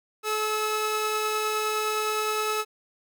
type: tone pair together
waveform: sawtooth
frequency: 429.1 / 1297 Hz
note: A4 / E6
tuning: -43 / -28 cents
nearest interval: octave + perfect fifth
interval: 1915 cents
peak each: -24 dBFS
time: 0.23-2.65 s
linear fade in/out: 50 ms
effects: none